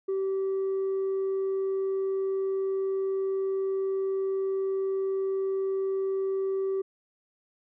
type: tone with tanh clipping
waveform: triangle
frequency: 386 Hz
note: G4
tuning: 27 cents flat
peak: -26 dBFS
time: 0.08-6.82 s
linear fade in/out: 10 ms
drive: 6 dB
effects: none